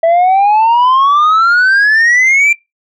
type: exponential sweep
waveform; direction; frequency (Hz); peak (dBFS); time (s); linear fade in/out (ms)
sine; up; 653 to 2381; -3; 0.03-2.53; 5
effects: noise-tail reverb RT60 0.2 s tail -24 dB re dry + tanh soft clip ceiling -5 dBFS